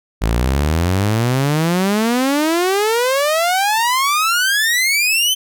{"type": "exponential sweep", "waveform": "sawtooth", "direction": "up", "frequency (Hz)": [52.5, 3121], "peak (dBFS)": -10, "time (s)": [0.21, 5.35], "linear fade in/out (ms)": 20, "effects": []}